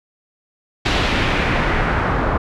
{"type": "noise with low-pass filter sweep", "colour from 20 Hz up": "pink", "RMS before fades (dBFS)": -18, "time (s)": [0.85, 2.38], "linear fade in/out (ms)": 10, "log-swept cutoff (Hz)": [3700, 1200], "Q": 1.4, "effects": []}